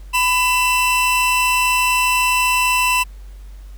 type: tone pair together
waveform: 45% pulse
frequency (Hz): 999 / 2676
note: B5 / E7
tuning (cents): +20 / +25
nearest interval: octave + perfect fourth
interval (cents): 1705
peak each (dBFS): -17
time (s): 0.13-3.04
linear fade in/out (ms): 20
effects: added 48 Hz sine -33 dBFS peak until 3.77 s + pink hiss -53 dBFS RMS until 3.77 s